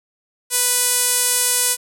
sawtooth tone with band-pass filter, 493.9 Hz, B4, in tune, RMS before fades -18 dBFS, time 0.5-1.77 s, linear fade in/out 50 ms, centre 9800 Hz, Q 1.9, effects none

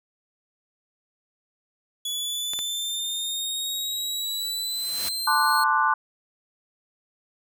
sawtooth exponential sweep, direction up, 3400 to 4247 Hz, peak -24 dBFS, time 2.05-5.64 s, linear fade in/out 5 ms
clicks, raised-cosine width 0.2 ms, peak -17 dBFS, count 2, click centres 2.535 / 2.59 s
white noise with exponential growth, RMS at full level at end -29 dBFS, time 4.44-5.09 s, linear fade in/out 5 ms, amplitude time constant 140 ms
sine chord, D dominant seventh, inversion second, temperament equal, 880 / 1046.5 / 1174.7 / 1480 Hz, A5 / C6 / D6 / F#6, 0 / 0 / 0 / 0 cents, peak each -24 dBFS, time 5.27-5.94 s, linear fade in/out 5 ms
effects none

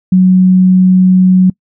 sine tone, 185 Hz, F#3, in tune, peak -3 dBFS, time 0.12-1.5 s, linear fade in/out 5 ms, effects noise-tail reverb RT60 0.1 s tail -25 dB re dry

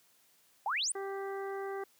sine exponential sweep, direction up, 740 to 9960 Hz, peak -30 dBFS, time 0.66-0.92 s, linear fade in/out 2 ms
harmonic tone, 392 Hz, G4, in tune, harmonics 1 / 2 / 3 / 4 / 5, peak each -37 / -43 / -47 / -49 / -51 dBFS, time 0.95-1.84 s, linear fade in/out 5 ms
effects white hiss -67 dBFS RMS until 1.99 s + high-pass 100 Hz 12 dB/octave

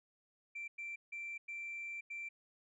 sine tone bursts at uneven times, 2349 Hz, D7, in tune, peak -40 dBFS, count 5, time 0.55-0.68 / 0.78-0.96 / 1.12-1.38 / 1.48-2.01 / 2.1-2.29 s, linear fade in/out 10 ms, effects tanh soft clip ceiling -38 dBFS

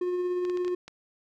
triangle tone with tremolo, 358.8 Hz, F4, 47 cents sharp, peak -23 dBFS, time 0.01-0.75 s, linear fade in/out 5 ms, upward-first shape sine, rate 17 Hz, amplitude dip 25%
clicks, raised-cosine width 0.2 ms, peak -26 dBFS, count 6, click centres 0.451 / 0.498 / 0.573 / 0.648 / 0.68 / 0.88 s
effects none

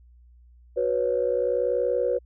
sine chord, F# suspended fourth, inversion none, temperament equal, 370 / 493.9 / 554.4 Hz, F#4 / B4 / C#5, 0 / 0 / 0 cents, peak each -29 / -23 / -26 dBFS, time 0.76-2.19 s, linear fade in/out 20 ms, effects tanh soft clip ceiling -12 dBFS + added 60 Hz sine -50 dBFS peak until 2.25 s

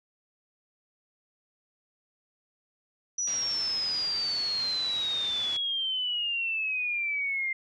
sine exponential sweep, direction down, 5920 to 2093 Hz, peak -27 dBFS, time 3.18-7.53 s, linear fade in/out 5 ms
white low-pass noise, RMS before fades -43 dBFS, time 3.27-5.57 s, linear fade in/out 5 ms, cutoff 5400 Hz, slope 24 dB/octave
effects none

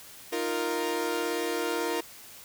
sawtooth chord, Eb suspended second, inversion none, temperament equal, 311.1 / 349.2 / 466.2 Hz, Eb4 / F4 / Bb4, 0 / 0 / 0 cents, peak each -31 / -28 / -27 dBFS, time 0.32-2.01 s, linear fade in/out 10 ms, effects white hiss -48 dBFS RMS until 2.44 s

